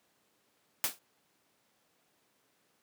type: noise with exponential decay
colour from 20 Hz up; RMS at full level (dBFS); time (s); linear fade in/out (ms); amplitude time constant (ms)
white; -26; 0.84-0.99; 0; 31
effects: pink hiss -72 dBFS RMS until 2.82 s + high-pass 200 Hz 12 dB/octave